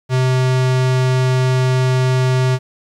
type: tone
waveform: square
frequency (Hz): 128.8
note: C3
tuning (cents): -27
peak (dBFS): -13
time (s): 0.09-2.59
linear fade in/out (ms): 50
effects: low-pass 7000 Hz 12 dB/octave + 8-bit